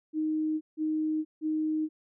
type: tone bursts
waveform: sine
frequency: 311.1 Hz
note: D#4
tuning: in tune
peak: -26 dBFS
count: 3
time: 0.13-1.89 s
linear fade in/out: 50 ms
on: 480 ms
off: 160 ms
effects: none

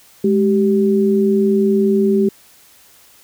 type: tone pair together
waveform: sine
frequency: 208.8 / 388.1 Hz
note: G#3 / G4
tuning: +10 / -17 cents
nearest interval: major seventh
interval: 1073 cents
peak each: -14 dBFS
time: 0.24-2.29 s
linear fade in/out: 5 ms
effects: white hiss -48 dBFS RMS until 3.23 s

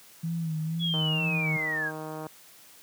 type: tone with vibrato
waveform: sine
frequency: 162 Hz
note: E3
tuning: 30 cents flat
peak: -27 dBFS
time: 0.23-1.57 s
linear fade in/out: 10 ms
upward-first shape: sine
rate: 2.1 Hz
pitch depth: 59 cents each way
type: linear sweep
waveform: sine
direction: down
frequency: 3400 to 1564 Hz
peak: -27 dBFS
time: 0.79-1.92 s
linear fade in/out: 50 ms
type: click train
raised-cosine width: 1 ms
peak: -24 dBFS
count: 208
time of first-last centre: 0.94-2.267 s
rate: 156 Hz
effects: white hiss -53 dBFS RMS until 2.82 s + high-pass 100 Hz 12 dB/octave

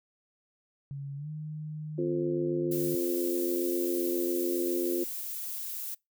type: tone with pitch glide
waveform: sine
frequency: 139.8 to 153.34 Hz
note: C#3 to D#3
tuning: +15 to -25 cents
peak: -35 dBFS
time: 0.91-2.95 s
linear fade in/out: 0 ms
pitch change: +160 cents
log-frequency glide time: 1.16-1.29 s
type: harmonic tone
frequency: 87.31 Hz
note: F2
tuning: in tune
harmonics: 3 / 4 / 5 / 6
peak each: -36 / -28 / -40 / -39 dBFS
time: 1.98-5.04 s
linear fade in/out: 5 ms
type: noise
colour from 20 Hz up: violet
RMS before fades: -37 dBFS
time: 2.71-5.95 s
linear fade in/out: 10 ms
effects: noise-tail reverb RT60 0.2 s tail -25 dB re dry

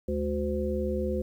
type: harmonic tone with a mistuned harmonic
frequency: 73.42 Hz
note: D2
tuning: in tune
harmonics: 1 / 3 / 5 / 7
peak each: -32 / -32 / -32 / -32 dBFS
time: 0.08-1.22 s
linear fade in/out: 5 ms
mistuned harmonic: 3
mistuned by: -72 cents
effects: 10-bit

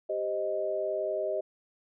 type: chord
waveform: sine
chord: C minor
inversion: second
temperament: equal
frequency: 392 / 523.3 / 622.3 Hz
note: G4 / C5 / Eb5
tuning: 0 / 0 / 0 cents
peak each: -34 / -36 / -30 dBFS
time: 0.09-1.41 s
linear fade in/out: 10 ms
effects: none

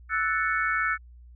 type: chord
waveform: sine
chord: F# minor seventh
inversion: third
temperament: equal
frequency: 1318.5 / 1480 / 1760 / 2217 Hz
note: E6 / F#6 / A6 / C#7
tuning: 0 / 0 / 0 / 0 cents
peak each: -28 / -28 / -29 / -31 dBFS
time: 0.09-0.98 s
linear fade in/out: 50 ms
effects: added 60 Hz sine -46 dBFS peak until 1.35 s

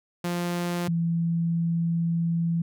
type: tone pair in turn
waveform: sawtooth / sine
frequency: 174.61 / 167.74 Hz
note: F3 / E3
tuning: 0 / +30 cents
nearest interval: minor second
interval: 70 cents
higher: first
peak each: -22 dBFS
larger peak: neither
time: 0.24-0.88 / 0.88-2.62 s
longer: second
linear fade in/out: 5 ms
effects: none

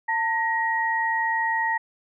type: tone pair together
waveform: sine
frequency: 897.6 / 1890 Hz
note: A5 / A#6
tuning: +34 / +23 cents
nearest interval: octave + minor second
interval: 1289 cents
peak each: -24 dBFS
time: 0.08-1.78 s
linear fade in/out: 10 ms
effects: none

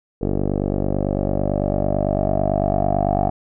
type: tone with low-pass filter sweep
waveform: 10% pulse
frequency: 49 Hz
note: G1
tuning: in tune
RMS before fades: -20 dBFS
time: 0.21-3.3 s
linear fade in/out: 10 ms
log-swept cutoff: 470 to 720 Hz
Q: 7.9
effects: none

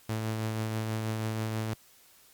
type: tone with tremolo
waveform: sawtooth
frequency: 110 Hz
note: A2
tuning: in tune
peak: -25 dBFS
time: 0.09-1.74 s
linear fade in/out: 5 ms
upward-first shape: triangle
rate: 6.2 Hz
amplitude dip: 30%
effects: white hiss -59 dBFS RMS until 2.33 s + Opus 48 kbps

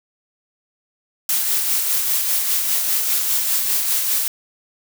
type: noise with tremolo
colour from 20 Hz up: blue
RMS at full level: -18 dBFS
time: 1.29-4.28 s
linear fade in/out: 2 ms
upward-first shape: sine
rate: 5 Hz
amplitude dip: 35%
effects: none

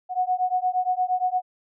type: beating tone pair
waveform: sine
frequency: 730 / 738.6 Hz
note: F#5 / F#5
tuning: -24 / -3 cents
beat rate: 8.6 Hz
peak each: -24 dBFS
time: 0.09-1.42 s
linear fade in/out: 50 ms
effects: none

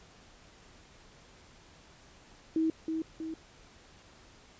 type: tone with echo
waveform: sine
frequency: 320.9 Hz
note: E4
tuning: 46 cents flat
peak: -25 dBFS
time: 2.56-2.7 s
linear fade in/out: 2 ms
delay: 320 ms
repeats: 2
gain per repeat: -5 dB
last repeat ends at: 3.34 s
effects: pink hiss -57 dBFS RMS until 4.59 s + resampled to 16000 Hz

